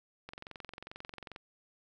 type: click train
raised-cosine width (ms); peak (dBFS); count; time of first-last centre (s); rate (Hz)
0.3; -28; 25; 0.29-1.361; 22.4
effects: none